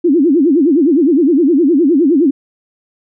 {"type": "tone with vibrato", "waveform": "sine", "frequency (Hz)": 305.9, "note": "D#4", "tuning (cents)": -29, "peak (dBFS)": -7, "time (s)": [0.04, 2.31], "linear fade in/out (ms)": 10, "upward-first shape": "sine", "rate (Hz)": 9.7, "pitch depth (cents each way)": 270, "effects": []}